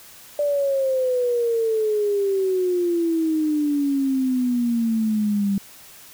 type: exponential sweep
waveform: sine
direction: down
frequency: 588 to 196 Hz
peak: -18 dBFS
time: 0.39-5.58 s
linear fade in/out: 2 ms
effects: white hiss -45 dBFS RMS until 6.13 s